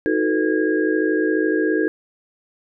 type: tone cluster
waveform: sine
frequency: 313.5 / 365.4 / 442.7 / 496.8 / 1638 Hz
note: D#4 / F#4 / A4 / B4 / G#6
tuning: +13 / -22 / +11 / +10 / -24 cents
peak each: -20 / -23 / -22 / -28 / -26 dBFS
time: 0.06-1.88 s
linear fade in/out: 0 ms
effects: none